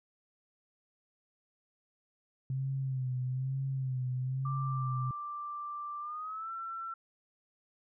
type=tone with vibrato; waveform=sine; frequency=130.81 Hz; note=C3; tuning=in tune; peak=-31 dBFS; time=2.5-5.11 s; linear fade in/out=2 ms; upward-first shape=sine; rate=1.1 Hz; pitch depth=57 cents each way
type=tone with pitch glide; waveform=sine; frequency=1178 to 1345.4 Hz; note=D6 to E6; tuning=+5 to +35 cents; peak=-37 dBFS; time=4.45-6.94 s; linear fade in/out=5 ms; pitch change=+230 cents; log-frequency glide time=6-6.51 s
effects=none

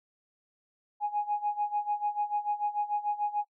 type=tone with tremolo; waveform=sine; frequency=830.6 Hz; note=G#5; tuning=in tune; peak=-24 dBFS; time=1-3.45 s; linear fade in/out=50 ms; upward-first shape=sine; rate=6.8 Hz; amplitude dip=85%; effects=noise-tail reverb RT60 0.1 s tail -24 dB re dry + tanh soft clip ceiling -20 dBFS

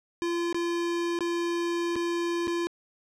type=tone with dropouts; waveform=square; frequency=342.8 Hz; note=F4; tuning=32 cents flat; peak=-27 dBFS; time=0.22-2.67 s; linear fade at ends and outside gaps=0 ms; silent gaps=0.527-0.545 / 1.189-1.207 / 1.957-1.963 / 2.472-2.478 s; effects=low-pass 7000 Hz 12 dB/octave + 11-bit

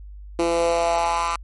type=tone with high-pass filter sweep; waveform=10% pulse; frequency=168.9 Hz; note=E3; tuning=42 cents sharp; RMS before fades=-21 dBFS; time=0.39-1.36 s; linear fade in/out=2 ms; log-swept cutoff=360 to 1200 Hz; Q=3.6; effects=added 50 Hz sine -36 dBFS peak until 1.43 s + MP3 48 kbps

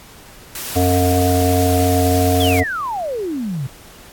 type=noise; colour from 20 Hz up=white; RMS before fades=-27 dBFS; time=0.55-2.6 s; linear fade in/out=2 ms
type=harmonic tone; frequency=90.3 Hz; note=F#2; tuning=42 cents flat; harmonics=1 / 3 / 5 / 7 / 8; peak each=-16 / -18 / -20 / -22 / -20 dBFS; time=0.75-2.64 s; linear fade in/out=20 ms
type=exponential sweep; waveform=sine; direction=down; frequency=3520 to 123.47 Hz; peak=-20 dBFS; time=2.4-3.67 s; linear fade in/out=5 ms
effects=pink hiss -42 dBFS RMS until 4.12 s + AAC 64 kbps

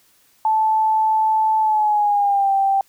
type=tone with pitch glide; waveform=sine; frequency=874 to 783.2 Hz; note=A5 to G5; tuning=-12 to -2 cents; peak=-14 dBFS; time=0.45-2.81 s; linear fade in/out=2 ms; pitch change=-190 cents; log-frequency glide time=1.6-2.52 s; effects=white hiss -57 dBFS RMS until 2.88 s

